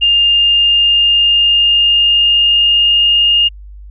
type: tone with pitch glide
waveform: sine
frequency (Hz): 2811 to 2834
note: F7 to F7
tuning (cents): +11 to +25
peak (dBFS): -7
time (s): 0.01-3.49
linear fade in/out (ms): 20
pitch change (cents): +14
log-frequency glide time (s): 0.25-3.05
effects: added 50 Hz sine -30 dBFS peak until 3.9 s